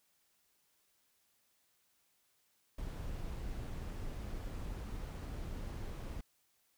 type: noise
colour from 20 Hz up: brown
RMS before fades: -42 dBFS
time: 2.78-6.21 s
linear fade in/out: 5 ms
effects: white hiss -75 dBFS RMS until 6.77 s